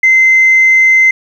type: tone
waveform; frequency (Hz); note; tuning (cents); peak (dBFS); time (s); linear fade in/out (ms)
sine; 2069; C7; -20; -3; 0.03-1.11; 5
effects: tanh soft clip ceiling 0 dBFS + 7-bit